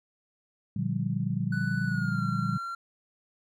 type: chord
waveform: sine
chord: G minor seventh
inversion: first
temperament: just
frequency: 117.6 / 147 / 176.4 / 196 Hz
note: Bb2 / D3 / F3 / G3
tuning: +16 / +2 / +18 / 0 cents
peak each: -32 dBFS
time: 0.76-2.58 s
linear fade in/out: 5 ms
type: tone with pitch glide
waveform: triangle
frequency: 1486 to 1370.6 Hz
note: F#6 to F6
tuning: +7 to -33 cents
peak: -31 dBFS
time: 1.52-2.75 s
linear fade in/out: 5 ms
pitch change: -140 cents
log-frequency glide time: 1.85-2.23 s
effects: none